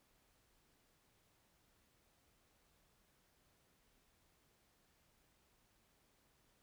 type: silence
effects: pink hiss -75 dBFS RMS until 6.62 s